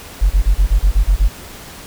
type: tone bursts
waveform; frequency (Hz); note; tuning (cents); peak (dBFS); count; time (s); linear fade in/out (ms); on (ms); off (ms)
sine; 46.04; F#1; -8; -6; 9; 0.21-1.286; 20; 92; 31
effects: tanh soft clip ceiling -5 dBFS + pink hiss -35 dBFS RMS until 1.86 s